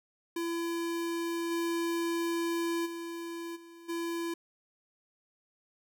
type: tone with level steps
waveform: square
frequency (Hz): 337.1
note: E4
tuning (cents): +39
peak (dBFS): -32 / -30 / -38 / -50 / -33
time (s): 0.36-4.34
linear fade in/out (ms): 5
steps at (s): 1.5 / 2.85 / 3.55 / 3.88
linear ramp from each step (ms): 20
effects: none